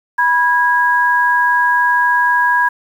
sine tone pair together, 978.7 / 1646 Hz, B5 / G#6, -16 / -16 cents, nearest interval major sixth, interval 900 cents, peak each -13 dBFS, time 0.18-2.69 s, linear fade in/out 10 ms, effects 7-bit

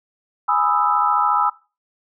sine chord, E major seventh, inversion first, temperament equal, 830.6 / 987.8 / 1244.5 / 1318.5 Hz, G#5 / B5 / D#6 / E6, 0 / 0 / 0 / 0 cents, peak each -21 / -21 / -22 / -19 dBFS, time 0.48-1.5 s, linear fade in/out 10 ms, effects noise-tail reverb RT60 0.3 s tail -20 dB re dry

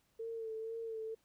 sine tone with vibrato, 448.9 Hz, A4, 35 cents sharp, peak -39 dBFS, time 0.19-1.15 s, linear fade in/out 10 ms, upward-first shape sine, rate 2.1 Hz, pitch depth 32 cents each way, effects pink hiss -75 dBFS RMS until 1.24 s

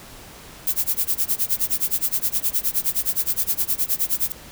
violet noise with tremolo, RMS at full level -19 dBFS, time 0.67-4.32 s, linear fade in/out 0 ms, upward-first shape sine, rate 9.6 Hz, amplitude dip 100%, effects pink hiss -42 dBFS RMS until 4.51 s

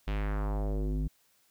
square tone with low-pass filter sweep, 51.2 Hz, G#1, 24 cents flat, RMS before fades -31 dBFS, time 0.07-1.08 s, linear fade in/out 10 ms, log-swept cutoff 3200 to 200 Hz, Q 1.9, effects white hiss -68 dBFS RMS until 1.5 s

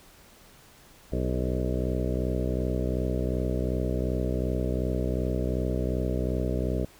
harmonic tone with a mistuned harmonic, 62.7 Hz, B1, 27 cents sharp, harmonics 1 / 2 / 3 / 4 / 5 / 6 / 7 / 8 / 9 / 10, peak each -29 / -32 / -34 / -35 / -36 / -37 / -37 / -38 / -39 / -39 dBFS, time 1.12-6.85 s, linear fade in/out 5 ms, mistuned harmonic 6, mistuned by +44 cents, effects pink hiss -54 dBFS RMS until 6.99 s

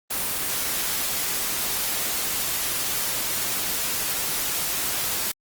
white noise, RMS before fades -26 dBFS, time 0.1-5.32 s, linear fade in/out 10 ms, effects Opus 24 kbps

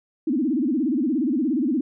sine tone with vibrato, 277.2 Hz, C#4, in tune, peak -19 dBFS, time 0.27-1.81 s, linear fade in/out 5 ms, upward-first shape sine, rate 17 Hz, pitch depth 290 cents each way, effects none

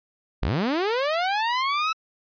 sawtooth linear sweep, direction up, 32 to 1318.5 Hz, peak -18 dBFS, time 0.42-1.93 s, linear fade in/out 10 ms, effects resampled to 11025 Hz

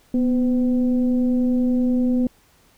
sine tone with frequency modulation, 246.9 Hz, B3, in tune, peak -16 dBFS, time 0.14-2.27 s, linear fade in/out 2 ms, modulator 262 Hz, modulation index 0.45, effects pink hiss -57 dBFS RMS until 2.77 s

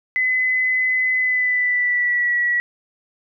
sine tone with pitch glide, 2022 to 1932.9 Hz, B6 to B6, +40 to -38 cents, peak -16 dBFS, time 0.16-2.6 s, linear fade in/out 0 ms, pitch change -78 cents, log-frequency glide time 1.16-2.35 s, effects none

